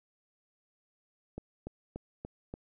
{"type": "click train", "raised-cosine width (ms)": 2, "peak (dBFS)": -26, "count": 5, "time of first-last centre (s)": [1.38, 2.539], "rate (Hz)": 3.45, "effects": []}